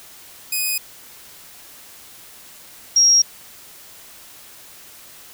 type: tone pair in turn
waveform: 5% pulse / sine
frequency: 2499 / 5610 Hz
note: D#7 / F8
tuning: +7 / +7 cents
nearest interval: octave + major second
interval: 1400 cents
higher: second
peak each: -10 dBFS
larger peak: neither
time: 0.52-0.78 / 2.96-3.22 s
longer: neither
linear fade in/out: 5 ms
effects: white hiss -43 dBFS RMS until 5.33 s